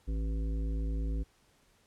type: harmonic tone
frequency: 54.3 Hz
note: A1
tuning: 22 cents flat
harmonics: 1 / 3 / 5 / 7 / 9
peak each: -30 / -43 / -43 / -51 / -52 dBFS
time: 0.07-1.24 s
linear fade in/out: 20 ms
effects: pink hiss -67 dBFS RMS until 1.86 s + low-pass 11000 Hz 12 dB/octave